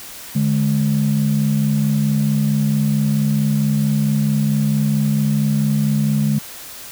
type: tone pair together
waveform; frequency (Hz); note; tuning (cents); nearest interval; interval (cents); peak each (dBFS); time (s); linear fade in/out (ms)
sine; 146.5 / 211; D3 / G#3; -4 / +28; tritone; 632; -16 / -16; 0.35-6.39; 10
effects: tanh soft clip ceiling -8 dBFS + white hiss -35 dBFS RMS until 6.91 s